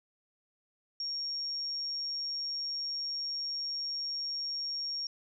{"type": "tone", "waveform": "sine", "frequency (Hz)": 5550, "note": "F8", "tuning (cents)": -12, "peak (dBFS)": -33, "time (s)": [1, 5.07], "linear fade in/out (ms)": 2, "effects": []}